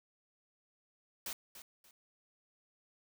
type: noise with echo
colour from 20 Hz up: white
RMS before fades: -41 dBFS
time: 1.26-1.33 s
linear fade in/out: 2 ms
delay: 290 ms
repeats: 2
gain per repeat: -11 dB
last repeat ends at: 1.91 s
effects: none